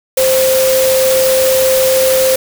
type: tone in noise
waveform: sine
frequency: 523.3 Hz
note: C5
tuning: in tune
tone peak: -9 dBFS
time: 0.17-2.36 s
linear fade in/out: 5 ms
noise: white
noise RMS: -17 dBFS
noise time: 0.17-2.36 s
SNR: +5 dB
effects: none